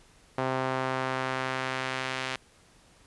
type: tone with band-pass filter sweep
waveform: sawtooth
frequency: 130.81 Hz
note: C3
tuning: in tune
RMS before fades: -31 dBFS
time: 0.38-2.36 s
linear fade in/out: 2 ms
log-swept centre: 830 to 2600 Hz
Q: 0.89
effects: pink hiss -59 dBFS RMS until 3.06 s + resampled to 24000 Hz